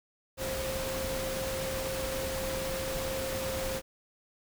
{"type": "tone in noise", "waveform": "sine", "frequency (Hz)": 529, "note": "C5", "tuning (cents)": 19, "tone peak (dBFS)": -34, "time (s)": [0.37, 3.82], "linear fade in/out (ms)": 50, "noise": "pink", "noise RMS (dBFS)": -36, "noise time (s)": [0.37, 3.82], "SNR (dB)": -1, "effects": []}